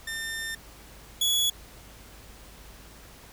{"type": "tone pair in turn", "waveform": "sawtooth", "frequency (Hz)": [1800, 3384], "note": ["A6", "G#7"], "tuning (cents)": [39, 32], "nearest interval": "major seventh", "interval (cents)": 1093, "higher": "second", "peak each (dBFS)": [-28, -19], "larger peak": "second", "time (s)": [[0.07, 0.55], [1.21, 1.5]], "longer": "first", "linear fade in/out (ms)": 5, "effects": ["added 53 Hz sine -51 dBFS peak until 3.32 s", "pink hiss -50 dBFS RMS until 3.32 s"]}